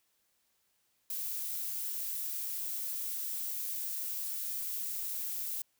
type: noise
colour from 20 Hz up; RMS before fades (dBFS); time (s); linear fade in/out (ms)
violet; -37; 1.1-5.62; 2
effects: white hiss -75 dBFS RMS until 5.79 s